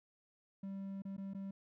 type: tone with dropouts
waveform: triangle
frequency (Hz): 195.1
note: G3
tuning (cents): -8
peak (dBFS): -39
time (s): 0.63-1.51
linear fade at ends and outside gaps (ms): 5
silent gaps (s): 1.021-1.051 / 1.167-1.179 / 1.336-1.346
effects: none